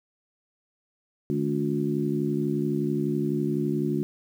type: harmonic tone with a mistuned harmonic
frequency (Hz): 71.8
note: D2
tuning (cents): -39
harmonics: 2 / 3 / 4 / 5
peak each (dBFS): -29 / -29 / -29 / -29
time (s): 1.3-4.03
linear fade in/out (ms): 0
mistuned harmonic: 2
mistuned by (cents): +88
effects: 9-bit